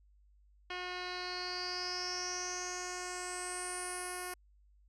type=tone with low-pass filter sweep; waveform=10% pulse; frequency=361.2 Hz; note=F#4; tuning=42 cents flat; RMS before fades=-40 dBFS; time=0.7-4.34 s; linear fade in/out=5 ms; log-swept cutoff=3500 to 11000 Hz; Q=9.2; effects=added 50 Hz sine -62 dBFS peak until 4.88 s